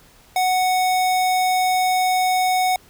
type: tone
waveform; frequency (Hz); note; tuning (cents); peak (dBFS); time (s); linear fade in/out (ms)
square; 740; F#5; 0; -17; 0.36-2.76; 2
effects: pink hiss -51 dBFS RMS until 2.89 s